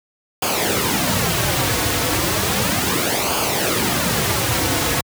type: noise with flanger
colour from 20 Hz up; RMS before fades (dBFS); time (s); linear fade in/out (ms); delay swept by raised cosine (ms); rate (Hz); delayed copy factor
pink; -19; 0.42-5.01; 5; 0.52 to 5.12; 0.34; -0.6
effects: high-pass 80 Hz 12 dB/octave